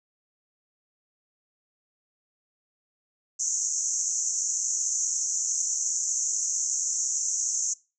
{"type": "band-pass noise", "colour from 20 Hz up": "white", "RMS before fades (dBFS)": -28, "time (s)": [3.39, 7.74], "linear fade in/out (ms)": 10, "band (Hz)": [6000, 7200], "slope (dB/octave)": 96, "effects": ["noise-tail reverb RT60 0.3 s tail -22 dB re dry"]}